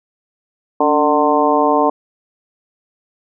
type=harmonic tone with a mistuned harmonic; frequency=150 Hz; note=D3; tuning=37 cents sharp; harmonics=2 / 3 / 4 / 5 / 6 / 7; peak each=-18 / -18 / -18 / -18 / -18 / -18 dBFS; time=0.8-1.9 s; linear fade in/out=5 ms; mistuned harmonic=2; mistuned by=-72 cents; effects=none